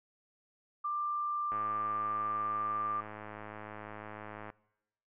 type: tone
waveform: sine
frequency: 1186 Hz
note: D6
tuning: 17 cents sharp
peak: -31 dBFS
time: 0.84-3.01 s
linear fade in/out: 10 ms
type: click train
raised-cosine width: 0.5 ms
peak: -28 dBFS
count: 317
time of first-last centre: 1.52-4.501 s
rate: 106 Hz
effects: noise-tail reverb RT60 0.9 s tail -22 dB re dry + low-pass 2000 Hz 12 dB/octave